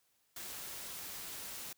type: noise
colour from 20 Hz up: white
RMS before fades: -45 dBFS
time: 0.36-1.73 s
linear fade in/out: 5 ms
effects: white hiss -75 dBFS RMS until 1.77 s